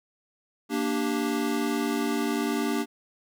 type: chord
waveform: square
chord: G minor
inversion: first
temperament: equal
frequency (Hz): 233.1 / 293.7 / 392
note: Bb3 / D4 / G4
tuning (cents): 0 / 0 / 0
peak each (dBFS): -30 / -29 / -32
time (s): 0.69-2.86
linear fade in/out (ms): 50
effects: none

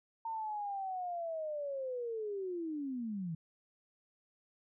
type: linear sweep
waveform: sine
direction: down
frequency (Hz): 914 to 155.56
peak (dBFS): -36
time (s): 0.25-3.35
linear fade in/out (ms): 5
effects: none

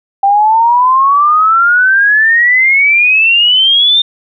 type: exponential sweep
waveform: sine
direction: up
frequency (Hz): 784 to 3645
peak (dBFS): -5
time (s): 0.23-4.02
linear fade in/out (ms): 5
effects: none

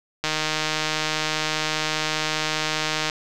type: click train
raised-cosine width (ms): 0.2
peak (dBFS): -6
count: 444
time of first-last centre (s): 0.24-3.098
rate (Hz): 155
effects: none

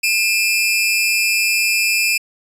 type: tone pair together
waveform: sawtooth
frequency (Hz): 2418 / 2618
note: D7 / E7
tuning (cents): +50 / -13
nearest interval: minor second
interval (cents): 137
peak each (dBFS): -14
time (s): 0.03-2.18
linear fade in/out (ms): 10
effects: resampled to 32000 Hz

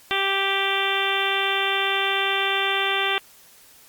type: harmonic tone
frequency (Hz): 391.6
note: G4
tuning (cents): -2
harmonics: 1 / 2 / 3 / 4 / 5 / 6 / 7 / 8 / 9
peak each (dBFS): -29 / -29 / -29 / -29 / -29 / -29 / -29 / -29 / -29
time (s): 0.11-3.18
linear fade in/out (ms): 0
effects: white hiss -51 dBFS RMS until 3.88 s + Opus 48 kbps

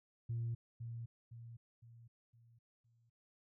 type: tone with echo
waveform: sine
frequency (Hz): 116.54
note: A#2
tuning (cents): 0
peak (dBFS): -35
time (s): 0.29-0.55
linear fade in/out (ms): 10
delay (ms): 510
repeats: 5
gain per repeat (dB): -7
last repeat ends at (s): 3.1
effects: tanh soft clip ceiling -33 dBFS

